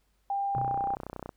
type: tone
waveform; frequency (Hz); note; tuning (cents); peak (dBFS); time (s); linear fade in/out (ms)
sine; 796; G5; +26; -27; 0.3-0.95; 2
type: click train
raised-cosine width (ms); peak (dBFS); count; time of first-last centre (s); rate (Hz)
1; -23; 24; 0.55-1.292; 31
type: tone with exponential decay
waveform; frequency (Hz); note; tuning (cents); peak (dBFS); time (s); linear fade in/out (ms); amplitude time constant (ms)
sine; 127; B2; +49; -29; 0.56-1.02; 5; 100
effects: added 50 Hz sine -70 dBFS peak until 1.36 s + pink hiss -74 dBFS RMS until 1.36 s